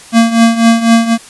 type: tone with tremolo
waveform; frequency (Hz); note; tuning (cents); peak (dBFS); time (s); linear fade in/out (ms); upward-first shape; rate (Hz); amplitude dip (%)
square; 229.4; A#3; -28; -3; 0.12-1.18; 50; triangle; 4; 80
effects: white hiss -35 dBFS RMS until 1.29 s + resampled to 24000 Hz